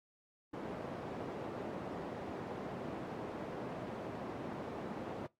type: band-pass noise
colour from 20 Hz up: white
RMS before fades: -43 dBFS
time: 0.53-5.27 s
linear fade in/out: 10 ms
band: 120 to 590 Hz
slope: 12 dB/octave
effects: noise-tail reverb RT60 0.2 s tail -21 dB re dry + AAC 64 kbps